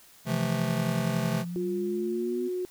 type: chord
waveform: square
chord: F major seventh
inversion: second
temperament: just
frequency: 130.96 / 163.7 / 174.61 / 218.3 Hz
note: C3 / E3 / F3 / A3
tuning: +2 / -12 / 0 / -13 cents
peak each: -32 dBFS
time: 0.25-1.45 s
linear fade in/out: 50 ms
type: linear sweep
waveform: sine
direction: up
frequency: 167.2 to 253.6 Hz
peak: -32 dBFS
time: 1.41-2.49 s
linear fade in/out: 20 ms
type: tone with pitch glide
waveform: sine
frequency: 354.6 to 363.5 Hz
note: F4 to F#4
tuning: +26 to -31 cents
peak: -28 dBFS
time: 1.56-2.65 s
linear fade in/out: 0 ms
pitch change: +43 cents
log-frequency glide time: 2.12-2.41 s
effects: white hiss -55 dBFS RMS until 2.7 s